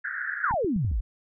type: band-pass noise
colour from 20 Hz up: white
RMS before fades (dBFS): -32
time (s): 0.04-0.52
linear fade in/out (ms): 10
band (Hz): 1400 to 1800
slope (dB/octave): 96
type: exponential sweep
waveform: sine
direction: down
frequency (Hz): 1582 to 42.04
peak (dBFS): -23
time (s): 0.43-1.01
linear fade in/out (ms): 10
type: clicks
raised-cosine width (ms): 5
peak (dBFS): -24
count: 6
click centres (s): 0.51 / 0.54 / 0.646 / 0.763 / 0.848 / 0.915
effects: none